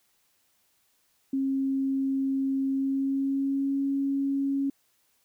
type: tone with pitch glide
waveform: sine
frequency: 270 to 275.8 Hz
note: C#4 to C#4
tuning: -45 to -9 cents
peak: -24 dBFS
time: 1.33-4.7 s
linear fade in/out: 5 ms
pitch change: +36 cents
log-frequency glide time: 2.72-3.81 s
effects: white hiss -69 dBFS RMS until 5.24 s